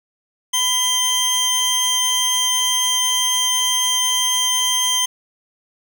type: tone pair together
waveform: 25% pulse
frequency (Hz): 1007 / 3151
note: B5 / G7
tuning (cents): +33 / +8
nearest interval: octave + minor sixth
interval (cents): 1975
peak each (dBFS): -22 / -13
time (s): 0.53-5.06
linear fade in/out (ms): 10
effects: none